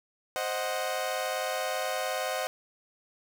sawtooth chord, C diminished, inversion none, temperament equal, 523.3 / 622.3 / 740 Hz, C5 / Eb5 / Gb5, 0 / 0 / 0 cents, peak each -30 dBFS, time 0.36-2.47 s, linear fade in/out 0 ms, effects none

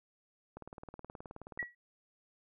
click train, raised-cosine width 1 ms, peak -32 dBFS, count 21, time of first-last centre 0.57-1.628 s, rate 18.9 Hz
sine tone with exponential decay, 1928 Hz, B6, 42 cents flat, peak -30 dBFS, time 1.59-1.75 s, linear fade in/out 5 ms, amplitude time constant 34 ms
effects none

